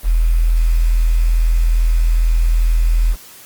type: tone with quantisation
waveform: sine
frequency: 41.2 Hz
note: E1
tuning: in tune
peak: -10 dBFS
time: 0.03-3.16 s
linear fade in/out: 50 ms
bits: 6
effects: white hiss -40 dBFS RMS until 3.45 s + Opus 24 kbps